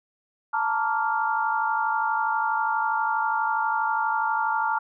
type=chord; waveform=sine; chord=Bb major seventh; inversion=third; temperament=equal with one note detuned; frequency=880 / 932.3 / 1155.8 / 1396.9 Hz; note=A5 / Bb5 / D6 / F6; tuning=0 / 0 / -28 / 0 cents; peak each=-25 / -29 / -31 / -27 dBFS; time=0.53-4.79 s; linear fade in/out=10 ms; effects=none